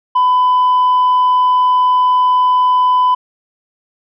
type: tone with tanh clipping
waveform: sine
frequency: 1002 Hz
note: B5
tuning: 25 cents sharp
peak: -9 dBFS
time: 0.15-3.15 s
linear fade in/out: 10 ms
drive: 1 dB
effects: none